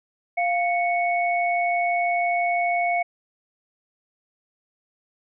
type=tone pair together; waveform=sine; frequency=698.7 / 2217 Hz; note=F5 / C#7; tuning=+1 / 0 cents; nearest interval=octave + minor sixth; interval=1999 cents; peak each=-21 / -25 dBFS; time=0.37-3.03 s; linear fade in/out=10 ms; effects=none